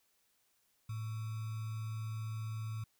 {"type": "tone with sample-and-hold", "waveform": "sine", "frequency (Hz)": 110, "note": "A2", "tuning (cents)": 0, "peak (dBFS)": -37, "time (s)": [0.89, 2.84], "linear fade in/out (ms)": 5, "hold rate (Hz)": 1225, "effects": ["white hiss -75 dBFS RMS until 2.99 s"]}